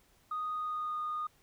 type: tone with pitch glide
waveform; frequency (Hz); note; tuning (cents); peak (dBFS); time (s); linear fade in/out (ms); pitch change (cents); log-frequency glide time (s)
sine; 1242 to 1228.4; D#6 to D#6; -3 to -23; -32; 0.31-1.27; 5; -20; 0.53-0.99
effects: tanh soft clip ceiling -29 dBFS + pink hiss -67 dBFS RMS until 1.42 s